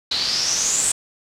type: noise with low-pass filter sweep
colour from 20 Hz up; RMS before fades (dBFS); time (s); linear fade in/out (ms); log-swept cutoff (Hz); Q
white; -21; 0.11-0.92; 5; 4100 to 8300; 7.7
effects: none